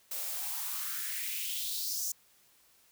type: noise with high-pass filter sweep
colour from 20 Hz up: blue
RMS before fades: -36 dBFS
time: 0.11-2.12 s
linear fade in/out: 5 ms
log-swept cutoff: 480 to 6500 Hz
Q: 3.7
effects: white hiss -65 dBFS RMS until 2.91 s